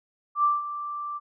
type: tone with ADSR envelope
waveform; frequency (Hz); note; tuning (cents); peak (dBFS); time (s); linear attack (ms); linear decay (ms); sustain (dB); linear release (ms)
sine; 1174.7; D6; 0; -17; 0.35-1.2; 88; 180; -13; 34
effects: none